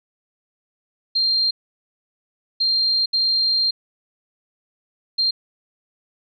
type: tone bursts at uneven times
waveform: sine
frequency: 4186 Hz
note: C8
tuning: in tune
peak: -16 dBFS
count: 4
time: 1.15-1.51 / 2.6-3.06 / 3.13-3.71 / 5.18-5.31 s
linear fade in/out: 10 ms
effects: none